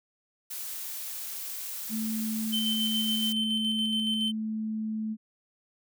blue noise, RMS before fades -37 dBFS, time 0.5-3.33 s, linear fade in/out 10 ms
sine tone with pitch glide, 220 to 217.9 Hz, A3 to A3, 0 to -17 cents, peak -29 dBFS, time 1.89-5.17 s, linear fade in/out 50 ms, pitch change -17 cents, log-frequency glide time 2.02-4.89 s
triangle tone with tremolo, 3083 Hz, G7, 29 cents flat, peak -25 dBFS, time 2.52-4.32 s, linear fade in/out 20 ms, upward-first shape square, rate 7.1 Hz, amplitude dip 30%
effects none

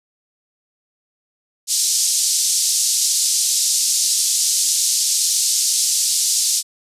pink band-pass noise, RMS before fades -18 dBFS, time 1.67-6.63 s, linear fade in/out 50 ms, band 4900 to 9800 Hz, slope 24 dB/octave, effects resampled to 32000 Hz

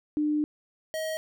sine / square tone pair in turn, 300 / 633.1 Hz, D4 / D#5, +37 / +30 cents, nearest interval octave + minor second, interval 1293 cents, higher second, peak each -23 / -30 dBFS, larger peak first, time 0.17-0.44 / 0.94-1.17 s, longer first, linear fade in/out 0 ms, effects none

